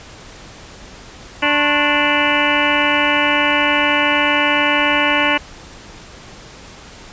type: harmonic tone with a mistuned harmonic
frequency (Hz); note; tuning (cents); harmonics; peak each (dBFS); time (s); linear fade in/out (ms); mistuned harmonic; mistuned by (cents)
293.3; D4; -2; 1 / 2 / 3 / 4 / 5 / 6 / 7 / 8 / 9 / 10; -22 / -22 / -22 / -22 / -22 / -22 / -22 / -22 / -22 / -22; 1.42-5.38; 10; 4; -130
effects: pink hiss -38 dBFS RMS until 7.12 s + resampled to 16000 Hz